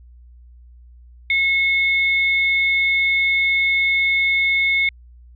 sine tone pair together, 2182 / 3605 Hz, C#7 / A7, -28 / +41 cents, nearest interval major sixth, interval 869 cents, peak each -15 / -26 dBFS, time 1.3-4.89 s, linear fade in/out 2 ms, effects added 60 Hz sine -42 dBFS peak until 5.35 s

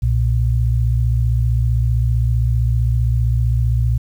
sine tone pair together, 62.5 / 117.9 Hz, B1 / A#2, +21 / +20 cents, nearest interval major seventh, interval 1099 cents, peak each -16 dBFS, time 0.02-3.98 s, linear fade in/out 10 ms, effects 8-bit

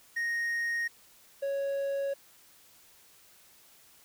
triangle tone pair in turn, 1864.7 / 554.4 Hz, A#6 / C#5, 0 / 0 cents, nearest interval octave + major sixth, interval 2100 cents, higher first, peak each -27 dBFS, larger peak neither, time 0.16-0.88 / 1.42-2.14 s, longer neither, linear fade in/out 10 ms, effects white hiss -59 dBFS RMS until 4.04 s

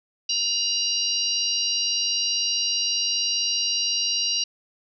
harmonic tone with a mistuned harmonic, 941 Hz, A#5, 16 cents sharp, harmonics 3 / 4 / 5 / 6, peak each -27 / -29 / -26 / -27 dBFS, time 0.29-4.44 s, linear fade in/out 5 ms, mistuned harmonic 4, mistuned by +92 cents, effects none

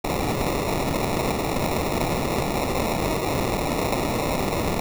white noise with sample-and-hold, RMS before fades -24 dBFS, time 0.04-4.8 s, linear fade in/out 5 ms, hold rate 1575 Hz, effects none

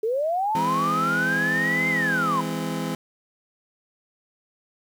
sine linear two-way sweep, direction up then down, 420.4 to 2100 to 978 Hz, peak -21 dBFS, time 0.03-2.41 s, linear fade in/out 5 ms, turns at 1.89 s
30% pulse chord, E augmented, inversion none, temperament just, 164.81 / 206 / 257.5 Hz, E3 / G#3 / B#3, 0 / -14 / -28 cents, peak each -27 / -29 / -28 dBFS, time 0.55-2.95 s, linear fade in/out 2 ms
effects 9-bit

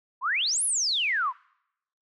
sine exponential two-way sweep, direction up then down, 939 to 11175 to 939 Hz, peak -23 dBFS, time 0.21-1.33 s, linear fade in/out 50 ms, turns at 0.64 s, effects noise-tail reverb RT60 0.8 s tail -26 dB re dry

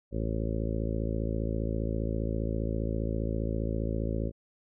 harmonic tone, 55 Hz, A1, in tune, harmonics 1 / 2 / 3 / 4 / 5 / 6 / 7 / 8 / 9 / 10, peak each -32 / -34 / -39 / -37 / -40 / -40 / -41 / -43 / -43 / -41 dBFS, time 0.11-4.32 s, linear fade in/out 50 ms, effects none

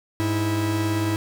45% pulse tone pair together, 102.5 / 325.7 Hz, G#2 / E4, -22 / -21 cents, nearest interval octave + minor sixth, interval 2001 cents, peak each -24 dBFS, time 0.2-1.16 s, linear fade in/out 0 ms, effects none

